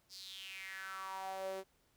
sawtooth tone with high-pass filter sweep, 191.2 Hz, G3, 43 cents flat, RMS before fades -45 dBFS, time 0.09-1.64 s, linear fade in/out 50 ms, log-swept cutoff 5100 to 430 Hz, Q 5.7, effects pink hiss -74 dBFS RMS until 1.96 s

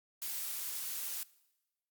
blue noise, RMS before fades -39 dBFS, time 0.22-1.23 s, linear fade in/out 0 ms, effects noise-tail reverb RT60 1.0 s tail -21 dB re dry + Opus 48 kbps

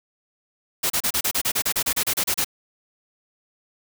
white noise bursts, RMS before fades -22 dBFS, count 16, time 0.83-2.446 s, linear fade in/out 10 ms, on 71 ms, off 32 ms, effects none

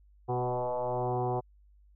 sine tone with frequency modulation, 123.47 Hz, B2, in tune, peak -28 dBFS, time 0.28-1.41 s, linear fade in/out 20 ms, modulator 124 Hz, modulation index 6.6, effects added 50 Hz sine -57 dBFS peak until 1.95 s

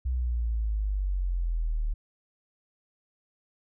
sine exponential sweep, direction down, 64.2 to 37.01 Hz, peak -25 dBFS, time 0.05-1.94 s, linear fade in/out 10 ms, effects none

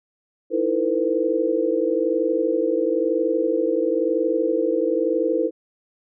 sine tone cluster, 314 / 335 / 455.7 / 508 Hz, D#4 / E4 / A#4 / B4, +16 / +28 / -39 / +49 cents, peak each -26 / -24 / -23 / -23 dBFS, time 0.5-5.51 s, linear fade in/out 50 ms, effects none

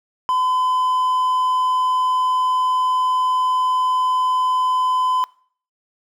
triangle tone, 1015 Hz, B5, 47 cents sharp, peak -14 dBFS, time 0.29-5.24 s, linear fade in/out 0 ms, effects noise-tail reverb RT60 0.5 s tail -22 dB re dry

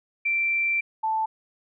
sine tone pair in turn, 2349 / 879.9 Hz, D7 / A5, 0 / 0 cents, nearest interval octave + perfect fourth, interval 1700 cents, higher first, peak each -21 / -22 dBFS, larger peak first, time 0.25-0.81 / 1.03-1.26 s, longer first, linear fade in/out 10 ms, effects none

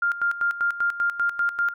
sine tone with tremolo, 1400 Hz, F6, 4 cents sharp, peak -19 dBFS, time 0.02-1.74 s, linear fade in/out 5 ms, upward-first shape square, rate 5.1 Hz, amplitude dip 75%, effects none

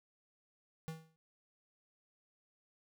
square tone with exponential decay, 160.7 Hz, E3, 44 cents flat, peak -38 dBFS, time 0.88-1.16 s, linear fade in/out 0 ms, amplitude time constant 59 ms, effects none

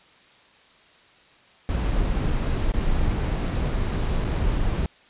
brown noise with dropouts, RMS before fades -23 dBFS, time 1.69-4.86 s, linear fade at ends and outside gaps 1 ms, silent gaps 2.303-2.306 / 2.721-2.738 / 4.243-4.248 s, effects white hiss -54 dBFS RMS until 5.09 s + resampled to 8000 Hz

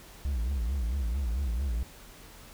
triangle tone with vibrato, 62.7 Hz, B1, 27 cents sharp, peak -25 dBFS, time 0.25-1.83 s, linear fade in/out 0 ms, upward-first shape sine, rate 4.5 Hz, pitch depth 220 cents each way, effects added 40 Hz sine -53 dBFS peak until 2.53 s + pink hiss -51 dBFS RMS until 2.53 s

